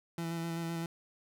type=tone with vibrato; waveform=30% pulse; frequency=166.8 Hz; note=E3; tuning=21 cents sharp; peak=-32 dBFS; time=0.18-0.86 s; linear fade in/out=2 ms; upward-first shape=square; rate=7.8 Hz; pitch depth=14 cents each way; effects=none